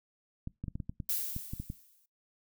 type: clicks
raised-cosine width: 5 ms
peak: -25 dBFS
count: 11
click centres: 0.474 / 0.64 / 0.682 / 0.755 / 0.802 / 0.895 / 1.002 / 1.364 / 1.535 / 1.6 / 1.701 s
type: noise with exponential decay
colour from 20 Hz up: violet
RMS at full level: -30 dBFS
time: 1.09-2.06 s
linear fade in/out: 5 ms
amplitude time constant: 210 ms
effects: noise-tail reverb RT60 0.2 s tail -23 dB re dry